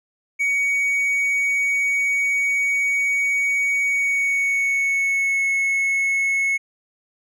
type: tone with pitch glide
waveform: triangle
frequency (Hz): 2246 to 2191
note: C#7 to C#7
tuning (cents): +22 to -21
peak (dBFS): -16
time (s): 0.39-6.58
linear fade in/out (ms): 20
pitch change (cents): -43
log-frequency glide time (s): 3.85-5.48
effects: none